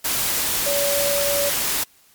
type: tone in noise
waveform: sine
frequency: 570 Hz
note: C#5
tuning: 48 cents sharp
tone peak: -21 dBFS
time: 0.66-1.5 s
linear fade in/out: 10 ms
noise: white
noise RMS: -22 dBFS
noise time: 0.04-1.84 s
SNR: -2 dB
effects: white hiss -55 dBFS RMS until 2.14 s + MP3 96 kbps